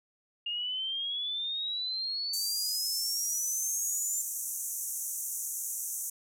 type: exponential sweep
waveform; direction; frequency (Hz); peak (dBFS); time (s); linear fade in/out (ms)
sine; up; 2822 to 7270; -31; 0.46-4.22; 5
type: band-pass noise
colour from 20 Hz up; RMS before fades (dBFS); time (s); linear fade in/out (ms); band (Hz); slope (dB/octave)
pink; -36; 2.33-6.1; 5; 6000 to 15000; 96
effects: none